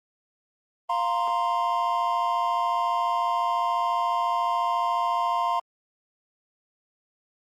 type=chord; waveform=triangle; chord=F suspended fourth; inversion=none; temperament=equal; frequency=698.5 / 932.3 / 1046.5 Hz; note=F5 / Bb5 / C6; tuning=0 / 0 / 0 cents; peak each=-26 / -25 / -24 dBFS; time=0.89-5.6 s; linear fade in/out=10 ms; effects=Opus 24 kbps